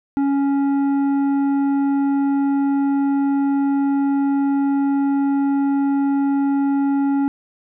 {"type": "tone with tanh clipping", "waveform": "sine", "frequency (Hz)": 278.2, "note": "C#4", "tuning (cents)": 6, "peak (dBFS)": -17, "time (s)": [0.17, 7.28], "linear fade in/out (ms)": 0, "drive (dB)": 9, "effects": []}